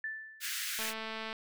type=tone with exponential decay; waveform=sine; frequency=1760 Hz; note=A6; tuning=in tune; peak=-33 dBFS; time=0.04-0.73 s; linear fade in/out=2 ms; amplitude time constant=150 ms
type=high-pass noise; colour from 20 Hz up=pink; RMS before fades=-37 dBFS; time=0.4-0.94 s; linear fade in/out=50 ms; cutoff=1500 Hz; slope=48 dB/octave
type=click train; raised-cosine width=0.3 ms; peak=-24 dBFS; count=120; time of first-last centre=0.79-1.328 s; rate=221 Hz
effects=none